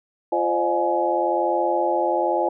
sine tone cluster, 346.4 / 528 / 609 / 708 / 842 Hz, F4 / C5 / D#5 / F5 / G#5, -14 / +16 / -37 / +23 / +24 cents, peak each -25 / -25 / -25 / -28 / -23 dBFS, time 0.32-2.49 s, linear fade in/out 5 ms, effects none

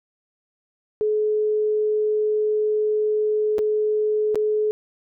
sine tone with dropouts, 426.4 Hz, G#4, 46 cents sharp, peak -18 dBFS, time 1.01-4.71 s, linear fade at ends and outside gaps 0 ms, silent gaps 3.583-3.59 / 4.346-4.356 s, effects none

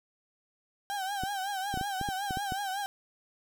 35% pulse tone with vibrato, 784 Hz, G5, in tune, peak -30 dBFS, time 0.9-2.86 s, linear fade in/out 0 ms, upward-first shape triangle, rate 5.4 Hz, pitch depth 100 cents each way
clicks, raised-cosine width 3 ms, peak -23 dBFS, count 9, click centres 1.236 / 1.741 / 1.774 / 1.812 / 2.013 / 2.088 / 2.308 / 2.372 / 2.522 s
effects none

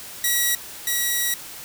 5% pulse tone pair in turn, 1925 / 1925 Hz, B6 / B6, -45 / -45 cents, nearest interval unison, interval 0 cents, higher neither, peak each -8 / -10 dBFS, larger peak first, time 0.24-0.55 / 0.87-1.34 s, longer second, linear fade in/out 2 ms, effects white hiss -38 dBFS RMS until 1.64 s

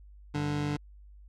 25% pulse tone pair together, 98 / 146.83 Hz, G2 / D3, 0 / 0 cents, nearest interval perfect fifth, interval 700 cents, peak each -34 / -26 dBFS, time 0.34-0.77 s, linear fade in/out 10 ms, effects added 50 Hz sine -49 dBFS peak until 1.28 s + low-pass 6000 Hz 12 dB/octave

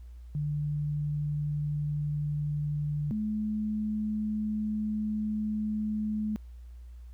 sine tone pair in turn, 148 / 213.8 Hz, D3 / A3, +14 / -49 cents, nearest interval tritone, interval 637 cents, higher second, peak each -28 dBFS, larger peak neither, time 0.35-3.11 / 3.11-6.36 s, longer second, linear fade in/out 0 ms, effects added 60 Hz sine -43 dBFS peak until 7.13 s + pink hiss -70 dBFS RMS until 7.13 s

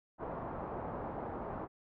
white low-pass noise, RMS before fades -41 dBFS, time 0.18-1.68 s, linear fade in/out 50 ms, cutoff 1000 Hz, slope 24 dB/octave, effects none

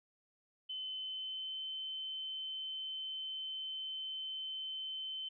sine tone with pitch glide, 3049 to 3072 Hz, G7 to G7, -49 to -36 cents, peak -39 dBFS, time 0.69-5.29 s, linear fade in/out 10 ms, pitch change +13 cents, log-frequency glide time 0.95-1.61 s, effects none

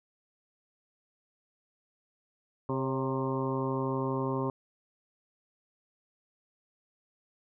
harmonic tone with a mistuned harmonic, 132.2 Hz, C3, 18 cents sharp, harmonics 1 / 2 / 3 / 4 / 5 / 6 / 7 / 8 / 9, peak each -34 / -34 / -34 / -38 / -48 / -48 / -39 / -38 / -51 dBFS, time 2.69-4.5 s, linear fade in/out 2 ms, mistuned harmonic 4, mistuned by +41 cents, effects none

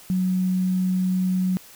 sine tone with quantisation, 184.9 Hz, F#3, 1 cent flat, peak -19 dBFS, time 0.1-1.57 s, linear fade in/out 0 ms, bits 8, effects white hiss -47 dBFS RMS until 1.75 s

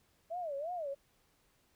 sine tone with vibrato, 632 Hz, D#5, 27 cents sharp, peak -36 dBFS, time 0.3-0.95 s, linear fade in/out 20 ms, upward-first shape sine, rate 2.9 Hz, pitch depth 240 cents each way, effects pink hiss -72 dBFS RMS until 1.75 s

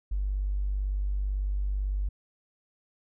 triangle tone, 49 Hz, G1, in tune, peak -22 dBFS, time 0.11-2.09 s, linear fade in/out 10 ms, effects tanh soft clip ceiling -24 dBFS

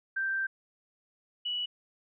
sine tone pair in turn, 1568 / 2943 Hz, G6 / F#7, 0 / -10 cents, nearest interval major seventh, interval 1090 cents, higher second, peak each -28 / -30 dBFS, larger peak first, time 0.16-0.47 / 1.45-1.66 s, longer first, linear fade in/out 10 ms, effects none

